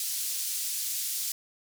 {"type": "band-pass noise", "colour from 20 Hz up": "white", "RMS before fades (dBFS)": -32, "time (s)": [0, 1.32], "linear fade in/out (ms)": 2, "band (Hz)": [4500, 14000], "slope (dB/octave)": 12, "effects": []}